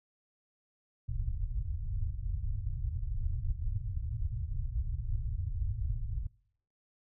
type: low-pass noise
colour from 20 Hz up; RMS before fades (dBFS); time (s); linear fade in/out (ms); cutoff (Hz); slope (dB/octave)
pink; -34; 1.08-6.27; 10; 120; 48
effects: noise-tail reverb RT60 0.6 s tail -21 dB re dry